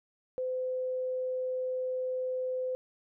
sine tone, 511 Hz, C5, 41 cents flat, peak -30 dBFS, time 0.38-2.75 s, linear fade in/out 0 ms, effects none

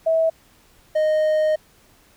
sine / triangle tone pair in turn, 649 / 619 Hz, E5 / D#5, -27 / -9 cents, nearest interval minor second, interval 82 cents, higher first, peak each -15 / -14 dBFS, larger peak second, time 0.06-0.3 / 0.95-1.56 s, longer second, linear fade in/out 10 ms, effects pink hiss -55 dBFS RMS until 2.16 s

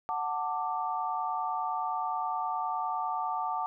sine chord, D major, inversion first, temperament equal with one note detuned, 740 / 889.7 / 1174.7 Hz, F#5 / A5 / D6, 0 / +19 / 0 cents, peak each -34 / -33 / -34 dBFS, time 0.09-3.66 s, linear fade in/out 0 ms, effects none

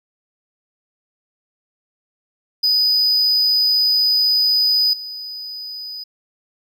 triangle tone with level steps, 4978 Hz, D#8, in tune, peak -12 / -27 dBFS, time 2.63-6.04 s, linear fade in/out 10 ms, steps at 4.93 s, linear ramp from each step 5 ms, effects none

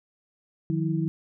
sine tone cluster, 154.8 / 178.9 / 324.6 Hz, D#3 / F3 / E4, -9 / +42 / -27 cents, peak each -26 / -29 / -29 dBFS, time 0.7-1.08 s, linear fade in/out 0 ms, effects none

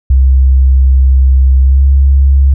sine tone with pitch glide, 65.8 to 68.2 Hz, C2 to C#2, +10 to -28 cents, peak -3 dBFS, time 0.1-2.54 s, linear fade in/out 5 ms, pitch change +62 cents, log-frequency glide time 1.62-1.84 s, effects none

